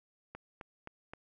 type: click train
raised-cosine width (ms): 0.5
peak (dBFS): -29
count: 4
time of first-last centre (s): 0.35-1.135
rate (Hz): 3.82
effects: none